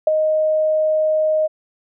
sine tone with ADSR envelope, 622.3 Hz, D#5, in tune, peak -8 dBFS, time 0.07-1.48 s, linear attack 4 ms, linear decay 17 ms, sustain -6 dB, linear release 24 ms, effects none

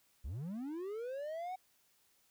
triangle linear sweep, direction up, 51.91 to 759 Hz, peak -37 dBFS, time 0.24-1.56 s, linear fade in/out 10 ms, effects white hiss -72 dBFS RMS until 2.3 s

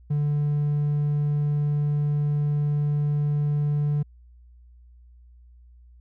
triangle tone, 146.83 Hz, D3, in tune, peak -18 dBFS, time 0.1-4.03 s, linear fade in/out 10 ms, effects tanh soft clip ceiling -14 dBFS + added 60 Hz sine -48 dBFS peak until 6 s

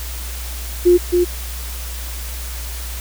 sine tone with echo, 353.5 Hz, F4, 21 cents sharp, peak -7 dBFS, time 0.85-0.98 s, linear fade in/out 20 ms, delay 270 ms, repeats 1, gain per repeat -4 dB, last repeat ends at 1.25 s, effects added 60 Hz sine -26 dBFS peak until 3 s + white hiss -32 dBFS RMS until 3 s

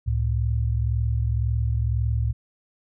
sine tone pair together, 69.3 / 111.21 Hz, C#2 / A2, 0 / +19 cents, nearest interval minor sixth, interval 819 cents, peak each -23 dBFS, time 0.06-2.33 s, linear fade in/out 20 ms, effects none

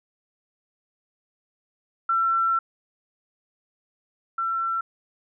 sine tone pair in turn, 1348 / 1348 Hz, E6 / E6, +38 / +38 cents, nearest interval unison, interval 0 cents, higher neither, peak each -19 / -23 dBFS, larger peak first, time 2.09-2.59 / 4.38-4.81 s, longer first, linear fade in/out 5 ms, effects none

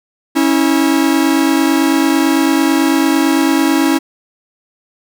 45% pulse tone pair together, 275.2 / 324.2 Hz, C#4 / E4, -12 / -29 cents, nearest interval minor third, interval 283 cents, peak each -13 dBFS, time 0.35-3.99 s, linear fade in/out 20 ms, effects none

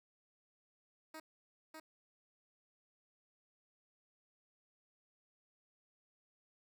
10% pulse tone with echo, 315.1 Hz, D#4, 22 cents sharp, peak -39 dBFS, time 1.14-1.2 s, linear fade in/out 5 ms, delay 600 ms, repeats 1, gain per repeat -2 dB, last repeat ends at 1.8 s, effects none

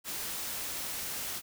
white noise, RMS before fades -37 dBFS, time 0.04-1.42 s, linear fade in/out 50 ms, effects none

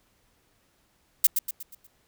violet noise with echo, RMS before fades -17 dBFS, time 1.24-1.27 s, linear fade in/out 5 ms, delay 120 ms, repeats 5, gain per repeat -7 dB, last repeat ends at 1.87 s, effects pink hiss -67 dBFS RMS until 2.07 s

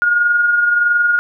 sine tone with amplitude modulation, 1430 Hz, F6, 41 cents sharp, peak -9 dBFS, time 0.02-1.19 s, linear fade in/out 0 ms, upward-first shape sine, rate 21.5 Hz, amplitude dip 40%, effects none

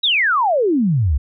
sine exponential sweep, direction down, 3951 to 62.1 Hz, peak -13 dBFS, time 0.03-1.18 s, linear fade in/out 10 ms, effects none

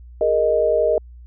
sine chord, Ab suspended second, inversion none, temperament equal, 415.3 / 466.2 / 622.3 Hz, Ab4 / Bb4 / Eb5, 0 / 0 / 0 cents, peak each -23 / -19 / -17 dBFS, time 0.21-0.98 s, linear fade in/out 2 ms, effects added 60 Hz sine -38 dBFS peak until 1.26 s

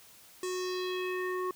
square tone with low-pass filter sweep, 366.8 Hz, F#4, 15 cents flat, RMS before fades -34 dBFS, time 0.43-1.51 s, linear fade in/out 2 ms, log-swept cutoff 8300 to 1200 Hz, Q 2.9, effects white hiss -56 dBFS RMS until 1.55 s

